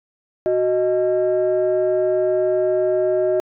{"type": "tone pair together", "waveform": "sine", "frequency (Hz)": [370, 622.3], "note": ["F#4", "D#5"], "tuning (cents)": [0, 0], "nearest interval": "major sixth", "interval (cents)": 900, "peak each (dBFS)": -17, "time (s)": [0.46, 3.4], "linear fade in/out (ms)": 0, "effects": ["tanh soft clip ceiling -11 dBFS"]}